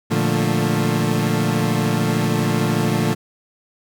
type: chord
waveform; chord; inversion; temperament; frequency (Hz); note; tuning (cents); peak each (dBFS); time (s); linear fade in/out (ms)
30% pulse; Bb major seventh; none; equal with one note detuned; 116.54 / 148.02 / 174.61 / 220; Bb2 / D3 / F3 / A3; 0 / +14 / 0 / 0; -20; 0.1-3.15; 20
effects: none